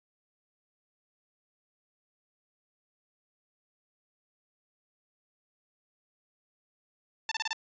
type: tone bursts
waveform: 10% pulse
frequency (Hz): 890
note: A5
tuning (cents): +20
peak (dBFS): -21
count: 5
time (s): 7.29-7.531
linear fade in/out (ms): 2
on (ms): 25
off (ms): 29
effects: resampled to 16000 Hz

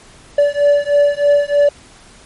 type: beating tone pair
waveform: triangle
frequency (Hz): 576 / 579.2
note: D5 / D5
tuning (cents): -34 / -24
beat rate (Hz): 3.2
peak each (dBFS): -11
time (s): 0.38-1.69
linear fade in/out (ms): 5
effects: pink hiss -43 dBFS RMS until 2.25 s + MP3 48 kbps

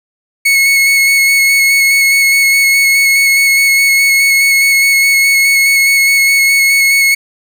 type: tone with vibrato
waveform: 40% pulse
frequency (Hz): 2196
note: C#7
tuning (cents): -17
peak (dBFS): -6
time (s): 0.45-7.15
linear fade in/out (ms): 10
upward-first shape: square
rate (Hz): 4.8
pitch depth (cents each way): 13
effects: none

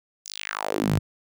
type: tone with high-pass filter sweep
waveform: sawtooth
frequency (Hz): 51.8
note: G#1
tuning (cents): -4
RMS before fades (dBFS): -27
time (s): 0.25-0.99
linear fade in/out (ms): 10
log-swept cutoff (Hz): 6900 to 100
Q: 3.4
effects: none

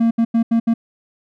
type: tone bursts at uneven times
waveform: triangle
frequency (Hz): 229.5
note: A#3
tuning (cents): -27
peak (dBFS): -10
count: 5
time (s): 0-0.11 / 0.18-0.25 / 0.34-0.43 / 0.51-0.6 / 0.67-0.74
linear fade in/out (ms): 10
effects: none

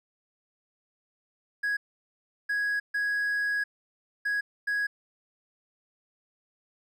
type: tone bursts at uneven times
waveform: triangle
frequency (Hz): 1661.2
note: G#6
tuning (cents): 0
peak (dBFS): -23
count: 5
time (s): 1.63-1.77 / 2.49-2.8 / 2.94-3.64 / 4.25-4.41 / 4.67-4.87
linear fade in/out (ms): 10
effects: tanh soft clip ceiling -19 dBFS

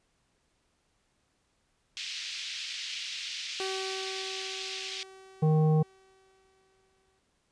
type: band-pass noise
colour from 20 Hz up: pink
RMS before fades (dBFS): -38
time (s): 1.97-5.03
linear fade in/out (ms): 0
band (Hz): 2500 to 5400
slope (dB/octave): 24
type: tone with exponential decay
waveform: sawtooth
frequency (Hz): 381.8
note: G4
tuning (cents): -46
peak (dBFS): -28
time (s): 3.6-7.19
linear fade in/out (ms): 1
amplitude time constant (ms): 780
type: harmonic tone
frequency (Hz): 155.56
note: D#3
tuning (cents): 0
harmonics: 1 / 3 / 5 / 7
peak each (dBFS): -21 / -30 / -36 / -46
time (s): 5.42-5.83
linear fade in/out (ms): 10
effects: pink hiss -73 dBFS RMS until 7.51 s + resampled to 22050 Hz

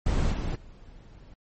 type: noise with level steps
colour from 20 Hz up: brown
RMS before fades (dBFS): -24 / -29 / -48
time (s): 0.06-1.34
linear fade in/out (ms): 5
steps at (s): 0.32 / 0.55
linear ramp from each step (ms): 10
effects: MP3 32 kbps

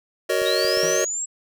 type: chord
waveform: square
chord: D# minor seventh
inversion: first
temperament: just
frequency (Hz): 373.4 / 466.7 / 560 / 622.3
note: F#4 / A#4 / C#5 / D#5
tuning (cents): +16 / +2 / +18 / 0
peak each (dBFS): -26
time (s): 0.29-1.05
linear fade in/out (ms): 10
type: clicks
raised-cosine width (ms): 3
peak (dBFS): -30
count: 3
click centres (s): 0.418 / 0.649 / 0.773
type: linear sweep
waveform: sine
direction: up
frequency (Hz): 3697 to 7720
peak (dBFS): -24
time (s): 0.45-1.26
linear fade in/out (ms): 20
type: tone with exponential decay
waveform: sawtooth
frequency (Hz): 166.9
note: E3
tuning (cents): +22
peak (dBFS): -25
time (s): 0.83-1.14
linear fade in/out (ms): 2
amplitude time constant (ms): 66
effects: none

